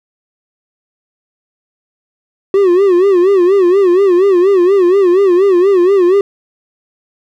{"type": "tone with vibrato", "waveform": "triangle", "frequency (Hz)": 374.4, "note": "F#4", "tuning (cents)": 20, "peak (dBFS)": -4, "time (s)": [2.54, 6.21], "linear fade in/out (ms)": 2, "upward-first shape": "sine", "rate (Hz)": 4.2, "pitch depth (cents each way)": 130, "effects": []}